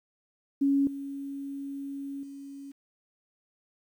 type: tone with level steps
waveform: sine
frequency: 277.8 Hz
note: C#4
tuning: 4 cents sharp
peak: -21 / -34 / -40 dBFS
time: 0.61-2.72 s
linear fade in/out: 10 ms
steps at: 0.87 / 2.23 s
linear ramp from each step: 2 ms
effects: 10-bit